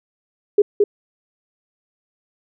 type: tone with echo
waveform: sine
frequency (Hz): 411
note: G#4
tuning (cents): -18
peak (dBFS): -8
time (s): 0.58-0.62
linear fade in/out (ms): 5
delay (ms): 220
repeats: 1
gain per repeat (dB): -2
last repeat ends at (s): 0.84
effects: none